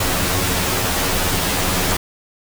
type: noise with comb filter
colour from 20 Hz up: pink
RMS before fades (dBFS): -19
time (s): 0-1.97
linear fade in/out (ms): 5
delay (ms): 11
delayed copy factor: +0.85
effects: none